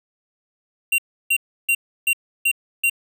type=tone bursts; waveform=square; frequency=2761 Hz; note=F7; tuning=20 cents flat; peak=-16 dBFS; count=6; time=0.92-2.898 s; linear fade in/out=5 ms; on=63 ms; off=320 ms; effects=none